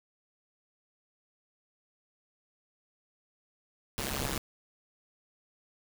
pink noise with amplitude modulation, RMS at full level -30 dBFS, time 3.98-4.38 s, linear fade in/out 0 ms, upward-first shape sine, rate 137 Hz, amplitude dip 100%, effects none

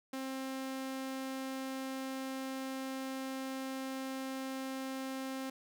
sawtooth tone, 265.1 Hz, C4, 23 cents sharp, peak -34 dBFS, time 0.13-5.5 s, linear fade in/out 5 ms, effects none

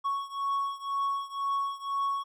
triangle beating tone pair, 1108.7 / 1110.7 Hz, C#6 / C#6, 0 / +3 cents, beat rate 2 Hz, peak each -29 / -31 dBFS, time 0.04-2.24 s, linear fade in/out 20 ms, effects none

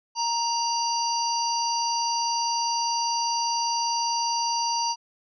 harmonic tone with a mistuned harmonic, 935 Hz, A#5, 5 cents sharp, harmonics 1 / 3 / 5 / 6, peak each -25 / -38 / -29 / -31 dBFS, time 0.15-4.96 s, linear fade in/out 50 ms, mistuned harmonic 6, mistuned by +77 cents, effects none

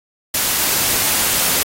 white noise, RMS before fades -17 dBFS, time 0.34-1.63 s, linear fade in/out 5 ms, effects AAC 48 kbps

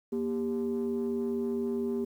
triangle ring-modulated tone, 79.8 Hz, D#2, 44 cents sharp, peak -22 dBFS, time 0.12-2.05 s, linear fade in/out 10 ms, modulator 317 Hz, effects tanh soft clip ceiling -23 dBFS + 10-bit

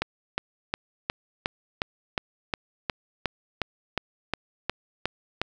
click train, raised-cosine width 0.3 ms, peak -9 dBFS, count 16, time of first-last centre 0.02-5.416 s, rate 2.78 Hz, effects none

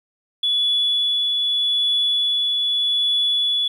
sine tone with tremolo, 3421 Hz, A7, 49 cents flat, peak -15 dBFS, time 0.43-3.68 s, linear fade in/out 5 ms, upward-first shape triangle, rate 0.82 Hz, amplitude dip 25%, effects tanh soft clip ceiling -11 dBFS + 9-bit

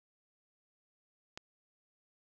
click, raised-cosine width 0.2 ms, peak -25 dBFS, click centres 1.375 s, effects none

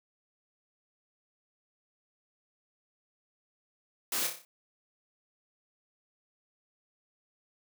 white noise with echo, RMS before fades -32 dBFS, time 4.12-4.27 s, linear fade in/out 2 ms, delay 30 ms, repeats 6, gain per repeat -5 dB, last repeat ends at 4.45 s, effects high-pass 200 Hz 12 dB/octave

